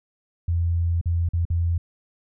sine tone with dropouts, 85 Hz, F2, 46 cents flat, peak -19 dBFS, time 0.48-1.78 s, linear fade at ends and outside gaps 5 ms, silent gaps 1.013-1.057 / 1.289-1.334 / 1.453-1.501 s, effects none

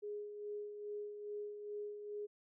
sine tone with tremolo, 415.3 Hz, G#4, in tune, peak -40 dBFS, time 0.02-2.27 s, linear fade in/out 20 ms, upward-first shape sine, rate 2.4 Hz, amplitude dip 50%, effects none

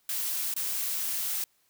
blue noise with dropouts, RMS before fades -31 dBFS, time 0.09-1.44 s, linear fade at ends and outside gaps 2 ms, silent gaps 0.54-0.563 s, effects white hiss -69 dBFS RMS until 1.69 s

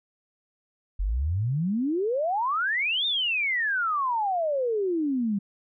sine exponential two-way sweep, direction up then down, 42.74 to 3699 to 193.2 Hz, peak -23 dBFS, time 0.99-5.39 s, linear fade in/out 10 ms, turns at 3.06 s, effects none

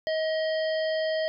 harmonic tone with a mistuned harmonic, 633 Hz, D#5, 30 cents sharp, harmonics 1 / 3 / 5 / 7 / 8, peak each -25 / -35 / -39 / -42 / -43 dBFS, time 0.07-1.28 s, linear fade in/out 0 ms, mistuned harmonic 8, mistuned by -24 cents, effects none

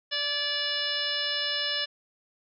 harmonic tone with a mistuned harmonic, 583 Hz, D5, 13 cents flat, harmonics 1 / 2 / 3 / 4 / 5 / 6 / 7 / 8 / 9, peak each -39 / -44 / -34 / -43 / -32 / -34 / -35 / -44 / -33 dBFS, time 0.11-1.86 s, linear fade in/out 20 ms, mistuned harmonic 3, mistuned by -24 cents, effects none

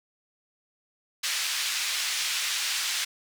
white band-pass noise, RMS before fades -29 dBFS, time 1.23-3.05 s, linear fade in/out 10 ms, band 1800 to 5500 Hz, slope 12 dB/octave, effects none

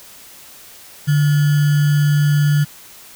sine tone with sample-and-hold, 147.1 Hz, D3, 3 cents sharp, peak -11 dBFS, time 1.07-2.65 s, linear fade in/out 20 ms, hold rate 1575 Hz, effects white hiss -41 dBFS RMS until 3.15 s

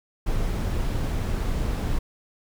brown noise, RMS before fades -25 dBFS, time 0.26-1.99 s, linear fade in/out 10 ms, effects none

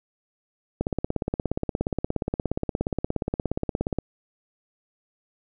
click train, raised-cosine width 2 ms, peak -11 dBFS, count 55, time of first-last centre 0.81-3.986 s, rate 17 Hz, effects none

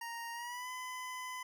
25% pulse tone with pitch glide, 932.3 to 1010.8 Hz, A#5 to B5, 0 to +40 cents, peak -37 dBFS, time 0.01-1.43 s, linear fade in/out 5 ms, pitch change +140 cents, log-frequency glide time 0.33-0.69 s, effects none

